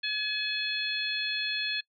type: harmonic tone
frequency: 850 Hz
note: G#5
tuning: 40 cents sharp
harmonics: 2 / 3 / 4 / 5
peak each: -34 / -34 / -34 / -34 dBFS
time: 0.03-1.81 s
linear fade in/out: 10 ms
effects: noise-tail reverb RT60 0.1 s tail -26 dB re dry